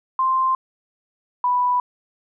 sine tone pair in turn, 1046.5 / 987.8 Hz, C6 / B5, 0 / 0 cents, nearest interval minor second, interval 100 cents, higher first, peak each -16 dBFS, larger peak neither, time 0.19-0.55 / 1.44-1.8 s, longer neither, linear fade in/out 2 ms, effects none

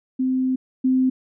sine tone pair in turn, 258.8 / 258.8 Hz, C4 / C4, -19 / -19 cents, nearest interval unison, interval 0 cents, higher neither, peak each -18 / -15 dBFS, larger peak second, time 0.19-0.56 / 0.84-1.1 s, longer first, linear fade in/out 10 ms, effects none

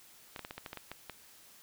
clicks, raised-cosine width 0.3 ms, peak -25 dBFS, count 10, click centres 0.362 / 0.393 / 0.449 / 0.509 / 0.58 / 0.662 / 0.731 / 0.773 / 0.916 / 1.097 s, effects white hiss -58 dBFS RMS until 1.62 s

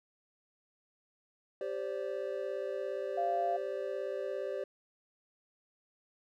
triangle chord, G suspended fourth, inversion none, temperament equal with one note detuned, 392 / 523.3 / 580.6 Hz, G4 / C5 / D5, 0 / 0 / -20 cents, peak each -37 dBFS, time 1.61-4.64 s, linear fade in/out 2 ms
sine tone, 692 Hz, F5, 16 cents flat, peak -30 dBFS, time 3.17-3.57 s, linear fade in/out 10 ms
effects none

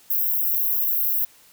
white high-pass noise, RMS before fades -22 dBFS, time 0.1-1.25 s, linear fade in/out 5 ms, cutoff 12000 Hz, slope 96 dB/octave, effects white hiss -53 dBFS RMS until 1.52 s

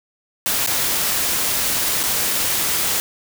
white noise with dropouts, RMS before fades -20 dBFS, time 0.46-3 s, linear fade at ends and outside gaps 0 ms, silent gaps 0.663-0.673 / 2.031-2.036 s, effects none

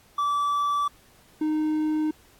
triangle tone pair in turn, 1157 / 308.5 Hz, D6 / D#4, -26 / -15 cents, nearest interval octave + major seventh, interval 2289 cents, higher first, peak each -20 dBFS, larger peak neither, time 0.18-0.88 / 1.41-2.11 s, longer neither, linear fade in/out 5 ms, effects pink hiss -57 dBFS RMS until 2.39 s + AAC 64 kbps

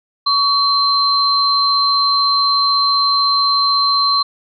sine tone pair together, 1129 / 4117 Hz, C#6 / C8, +31 / -29 cents, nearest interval octave + minor seventh, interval 2240 cents, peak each -15 / -14 dBFS, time 0.26-4.23 s, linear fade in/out 10 ms, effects none

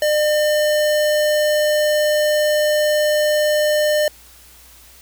square tone, 603 Hz, D5, 46 cents sharp, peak -15 dBFS, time 0.02-4.08 s, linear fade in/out 2 ms, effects added 60 Hz sine -50 dBFS peak until 5.01 s + white hiss -46 dBFS RMS until 5.01 s

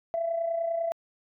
sine tone with amplitude modulation, 669 Hz, E5, 25 cents sharp, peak -23 dBFS, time 0.14-0.92 s, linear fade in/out 0 ms, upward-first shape sine, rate 30 Hz, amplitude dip 55%, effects tanh soft clip ceiling -19 dBFS

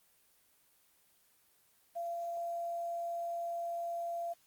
sine tone with quantisation, 684 Hz, F5, 36 cents flat, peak -35 dBFS, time 1.95-4.34 s, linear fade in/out 20 ms, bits 10, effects white hiss -69 dBFS RMS until 4.46 s + Opus 24 kbps

